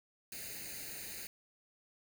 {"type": "noise with comb filter", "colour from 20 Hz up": "white", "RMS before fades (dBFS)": -45, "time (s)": [0.32, 1.27], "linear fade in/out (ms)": 2, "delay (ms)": 0.45, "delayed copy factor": 0.8, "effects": []}